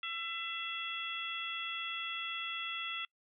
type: harmonic tone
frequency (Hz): 671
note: E5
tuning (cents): +31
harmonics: 2 / 3 / 4 / 5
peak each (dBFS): -43 / -45 / -41 / -41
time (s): 0.03-3.05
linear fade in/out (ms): 2
effects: noise-tail reverb RT60 0.1 s tail -26 dB re dry